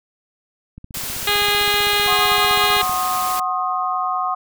click train, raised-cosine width 5 ms, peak -24 dBFS, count 34, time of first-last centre 0.78-2.895 s, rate 15.6 Hz
white noise, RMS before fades -27 dBFS, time 0.94-3.4 s, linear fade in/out 5 ms
harmonic tone, 411.5 Hz, G#4, 16 cents flat, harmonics 1 / 2 / 3 / 4 / 5 / 6 / 7 / 8 / 9 / 10, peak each -25 / -25 / -25 / -25 / -25 / -25 / -25 / -25 / -25 / -25 dBFS, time 1.27-2.82 s, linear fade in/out 5 ms
sine chord, C diminished, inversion second, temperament equal with one note detuned, 740 / 1069.1 / 1244.5 Hz, Gb5 / C6 / Eb6, 0 / +37 / 0 cents, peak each -23 dBFS, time 2.07-4.35 s, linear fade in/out 10 ms
effects none

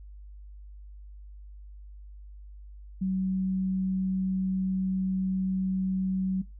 sine tone, 188.5 Hz, F#3, 32 cents sharp, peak -25 dBFS, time 3.01-6.42 s, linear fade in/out 10 ms, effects noise-tail reverb RT60 0.2 s tail -20 dB re dry + added 50 Hz sine -43 dBFS peak until 6.59 s

